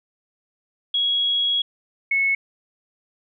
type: tone pair in turn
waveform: sine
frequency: 3322 / 2197 Hz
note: G#7 / C#7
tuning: 0 / -16 cents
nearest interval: perfect fifth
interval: 716 cents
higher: first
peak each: -18 / -17 dBFS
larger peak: second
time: 0.94-1.62 / 2.11-2.35 s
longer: first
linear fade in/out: 5 ms
effects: none